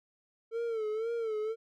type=tone with vibrato; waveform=triangle; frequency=446.8 Hz; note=A4; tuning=27 cents sharp; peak=-29 dBFS; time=0.51-1.56 s; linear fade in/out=50 ms; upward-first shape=sine; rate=2 Hz; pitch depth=84 cents each way; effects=none